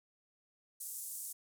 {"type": "band-pass noise", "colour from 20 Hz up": "pink", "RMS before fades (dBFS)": -44, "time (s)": [0.8, 1.33], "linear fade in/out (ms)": 10, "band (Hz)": [8100, 14000], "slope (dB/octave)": 24, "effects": []}